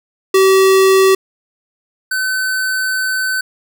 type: tone pair in turn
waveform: square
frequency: 383.1 / 1520.9 Hz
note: G4 / F#6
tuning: -40 / +47 cents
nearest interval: 2 octaves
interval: 2387 cents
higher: second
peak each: -8 / -16 dBFS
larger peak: first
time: 0.34-1.15 / 2.11-3.41 s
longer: second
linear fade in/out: 5 ms
effects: none